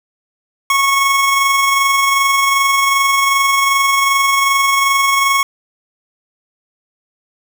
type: tone with amplitude modulation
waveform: 25% pulse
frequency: 1100 Hz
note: C#6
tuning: 14 cents flat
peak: -6 dBFS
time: 0.7-5.43 s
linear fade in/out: 2 ms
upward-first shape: sine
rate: 22.6 Hz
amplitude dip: 30%
effects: none